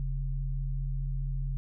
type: tone pair together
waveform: sine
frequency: 40.38 / 135.7 Hz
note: E1 / C#3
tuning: -35 / -36 cents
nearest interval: octave + major sixth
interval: 2099 cents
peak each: -30 / -34 dBFS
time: 0-1.57 s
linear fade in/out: 0 ms
effects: none